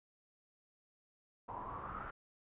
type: noise with low-pass filter sweep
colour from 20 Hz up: pink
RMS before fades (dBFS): -45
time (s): 1.48-2.11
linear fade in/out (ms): 10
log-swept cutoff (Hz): 920 to 1400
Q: 7.8
effects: resampled to 8000 Hz